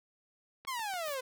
click train, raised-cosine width 0.3 ms, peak -33 dBFS, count 4, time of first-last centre 0.65-1.083 s, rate 6.93 Hz
sawtooth exponential sweep, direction down, 1108.7 to 500 Hz, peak -31 dBFS, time 0.67-1.21 s, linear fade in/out 10 ms
violet noise, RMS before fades -46 dBFS, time 1.05-1.15 s, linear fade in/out 10 ms
effects none

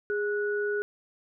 sine tone pair together, 412.2 / 1469 Hz, G#4 / F#6, -13 / -13 cents, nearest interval octave + minor seventh, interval 2200 cents, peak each -27 / -32 dBFS, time 0.1-0.82 s, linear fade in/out 0 ms, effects none

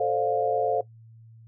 sine chord, D minor seventh, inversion second, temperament just, 440.5 / 528.6 / 587.3 / 704.8 Hz, A4 / C5 / D5 / F5, +2 / +18 / 0 / +16 cents, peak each -26 / -27 / -32 / -26 dBFS, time 0-0.81 s, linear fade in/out 5 ms, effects noise-tail reverb RT60 0.1 s tail -17 dB re dry + added 113 Hz sine -47 dBFS peak until 1.47 s

